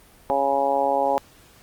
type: harmonic tone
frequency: 138.59 Hz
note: C#3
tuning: in tune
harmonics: 2 / 3 / 4 / 5 / 6 / 7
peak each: -32 / -30 / -23 / -26 / -22 / -30 dBFS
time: 0.3-1.18 s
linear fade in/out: 0 ms
effects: pink hiss -52 dBFS RMS until 1.62 s + Opus 32 kbps